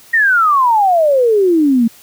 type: exponential sweep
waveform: sine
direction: down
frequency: 1892 to 221.5 Hz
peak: -8 dBFS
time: 0.13-1.88 s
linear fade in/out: 10 ms
effects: white hiss -43 dBFS RMS until 2.02 s